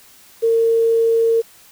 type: tone with quantisation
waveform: sine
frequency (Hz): 456.6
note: A#4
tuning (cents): -36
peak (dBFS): -12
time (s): 0.42-1.42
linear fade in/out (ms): 20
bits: 7
effects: white hiss -47 dBFS RMS until 1.71 s